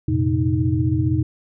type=tone cluster; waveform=sine; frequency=88.6 / 114.7 / 129.9 / 311.6 Hz; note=F2 / A#2 / C3 / D#4; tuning=+25 / -28 / -12 / +3 cents; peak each=-22 dBFS; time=0.08-1.23 s; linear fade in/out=5 ms; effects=none